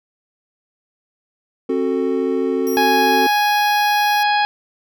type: chord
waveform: triangle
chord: F# diminished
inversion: second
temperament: just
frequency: 266.4 / 370 / 444 Hz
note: C4 / F#4 / A4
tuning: +31 / 0 / +16 cents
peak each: -19 dBFS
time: 1.69-3.27 s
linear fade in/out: 5 ms
type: tone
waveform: 10% pulse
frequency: 5680 Hz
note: F8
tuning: 28 cents sharp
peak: -24 dBFS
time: 2.67-4.23 s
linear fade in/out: 0 ms
type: harmonic tone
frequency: 830.6 Hz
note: G#5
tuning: in tune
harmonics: 1 / 2 / 3 / 4 / 5 / 6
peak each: -15 / -21 / -25 / -27 / -29 / -31 dBFS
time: 2.77-4.45 s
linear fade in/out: 0 ms
effects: none